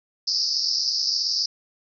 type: band-pass noise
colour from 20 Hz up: pink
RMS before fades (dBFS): -24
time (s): 0.27-1.46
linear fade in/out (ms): 5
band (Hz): 4700 to 5400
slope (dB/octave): 96
effects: none